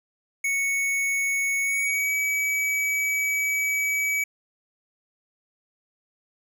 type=tone with pitch glide; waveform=square; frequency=2217 to 2281 Hz; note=C#7 to C#7; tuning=0 to +49 cents; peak=-23 dBFS; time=0.44-4.24 s; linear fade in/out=5 ms; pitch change=+49 cents; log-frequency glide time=1.62-2.14 s; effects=none